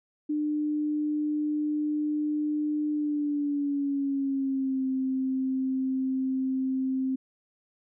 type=tone with pitch glide; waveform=sine; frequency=300 to 262.7 Hz; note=D4 to C4; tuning=+37 to +7 cents; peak=-25 dBFS; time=0.29-7.16 s; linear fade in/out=10 ms; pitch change=-230 cents; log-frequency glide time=2.91-4.86 s; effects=none